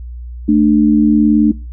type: tone pair together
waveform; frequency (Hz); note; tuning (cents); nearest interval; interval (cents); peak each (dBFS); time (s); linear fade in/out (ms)
sine; 219.6 / 298.5; A3 / D4; -3 / +28; perfect fourth; 531; -10; 0.48-1.52; 10
effects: noise-tail reverb RT60 0.3 s tail -23 dB re dry + added 60 Hz sine -25 dBFS peak until 1.72 s